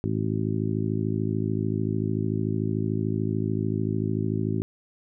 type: harmonic tone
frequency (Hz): 53.5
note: A1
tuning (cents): -48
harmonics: 2 / 3 / 4 / 5 / 6 / 7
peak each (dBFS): -28 / -30 / -31 / -32 / -33 / -33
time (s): 0.04-4.62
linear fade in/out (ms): 0
effects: none